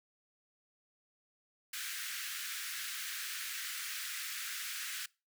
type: high-pass noise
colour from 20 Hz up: pink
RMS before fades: -41 dBFS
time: 1.73-5.06 s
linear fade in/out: 5 ms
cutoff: 1400 Hz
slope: 48 dB/octave
effects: noise-tail reverb RT60 0.3 s tail -24 dB re dry